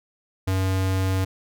square tone, 94.7 Hz, F#2, 41 cents sharp, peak -21 dBFS, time 0.47-1.25 s, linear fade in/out 10 ms, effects none

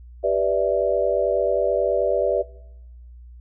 sine chord, E minor seventh, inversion first, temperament equal with one note detuned, 392 / 493.9 / 587.3 / 656.6 Hz, G4 / B4 / D5 / E5, 0 / 0 / 0 / -7 cents, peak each -25 / -23 / -21 / -24 dBFS, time 0.23-2.43 s, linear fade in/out 20 ms, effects noise-tail reverb RT60 0.9 s tail -22 dB re dry + added 60 Hz sine -40 dBFS peak until 3.4 s

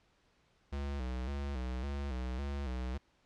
square tone with vibrato, 66.6 Hz, C2, 31 cents sharp, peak -36 dBFS, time 0.72-2.98 s, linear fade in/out 10 ms, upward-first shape square, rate 1.8 Hz, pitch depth 98 cents each way, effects pink hiss -71 dBFS RMS until 3.25 s + low-pass 5000 Hz 12 dB/octave

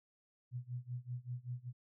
sine tone with tremolo, 123.47 Hz, B2, in tune, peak -37 dBFS, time 0.51-1.73 s, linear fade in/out 50 ms, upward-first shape sine, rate 5.2 Hz, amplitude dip 95%, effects none

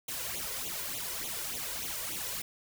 white noise with flanger, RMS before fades -37 dBFS, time 0.08-2.42 s, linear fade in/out 5 ms, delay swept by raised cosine 0.29 to 2.09 ms, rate 3.4 Hz, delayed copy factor +0.8, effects none

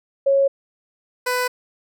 sine / 15% pulse tone pair in turn, 550 / 498.7 Hz, C#5 / B4, -14 / +17 cents, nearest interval major second, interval 169 cents, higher first, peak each -13 dBFS, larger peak neither, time 0.26-0.48 / 1.26-1.48 s, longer neither, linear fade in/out 10 ms, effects none

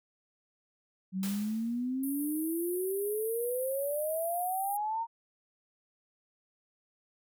sine exponential sweep, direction up, 185 to 932.3 Hz, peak -30 dBFS, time 1.12-5.07 s, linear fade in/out 50 ms
white noise with exponential decay, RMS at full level -39 dBFS, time 1.23-2.02 s, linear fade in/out 1 ms, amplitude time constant 170 ms
pink band-pass noise, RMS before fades -42 dBFS, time 2.03-4.77 s, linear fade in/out 5 ms, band 9600 to 15000 Hz, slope 96 dB/octave
effects none

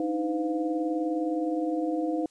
sine tone cluster, 295.6 / 315.2 / 508 / 704 Hz, D4 / D#4 / B4 / F5, +11 / +23 / +49 / +14 cents, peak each -36 / -27 / -33 / -35 dBFS, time 0-2.26 s, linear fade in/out 2 ms, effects white hiss -64 dBFS RMS until 2.3 s + resampled to 22050 Hz

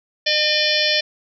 harmonic tone with a mistuned harmonic, 606 Hz, D#5, 46 cents flat, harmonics 1 / 3 / 4 / 5 / 6 / 7 / 8 / 9, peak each -24 / -24 / -24 / -24 / -24 / -24 / -24 / -24 dBFS, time 0.26-1.01 s, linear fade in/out 10 ms, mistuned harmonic 6, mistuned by -83 cents, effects none

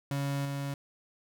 35% pulse tone with level steps, 140 Hz, C#3, 18 cents sharp, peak -28 / -31 dBFS, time 0.11-0.74 s, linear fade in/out 2 ms, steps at 0.45 s, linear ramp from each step 5 ms, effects none

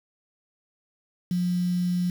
sine tone with quantisation, 178.2 Hz, F3, 35 cents sharp, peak -22 dBFS, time 1.31-2.1 s, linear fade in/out 2 ms, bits 7, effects none

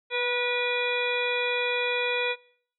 harmonic tone with a mistuned harmonic, 486.4 Hz, B4, 26 cents flat, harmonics 1 / 2 / 3 / 4 / 5 / 7 / 8, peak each -29 / -35 / -36 / -35 / -29 / -34 / -38 dBFS, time 0.1-2.36 s, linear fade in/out 50 ms, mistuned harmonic 1, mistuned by +18 cents, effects noise-tail reverb RT60 0.6 s tail -24 dB re dry

